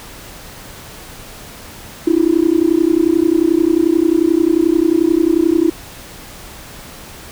sine tone with amplitude modulation, 329.6 Hz, E4, in tune, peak -5 dBFS, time 2.07-5.7 s, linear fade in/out 5 ms, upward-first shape sine, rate 31.3 Hz, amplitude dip 100%, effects tanh soft clip ceiling -2 dBFS + pink hiss -35 dBFS RMS until 7.31 s

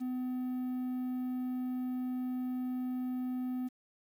triangle tone with quantisation, 252.8 Hz, B3, 41 cents sharp, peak -31 dBFS, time 0-3.69 s, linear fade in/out 20 ms, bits 10, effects none

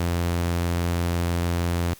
sawtooth tone, 86.2 Hz, F2, 22 cents flat, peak -18 dBFS, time 0-1.94 s, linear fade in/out 5 ms, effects white hiss -49 dBFS RMS until 1.99 s + Opus 48 kbps

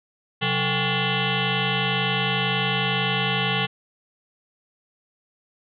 sine tone with frequency modulation, 1434 Hz, F6, 45 cents sharp, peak -20 dBFS, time 0.41-3.67 s, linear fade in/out 20 ms, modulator 313 Hz, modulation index 6.2, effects none

